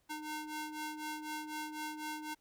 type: ring-modulated tone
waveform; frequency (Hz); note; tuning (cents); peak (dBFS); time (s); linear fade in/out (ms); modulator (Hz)
sawtooth; 610; D#5; -34; -33; 0.09-2.35; 20; 303
effects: pink hiss -75 dBFS RMS until 2.4 s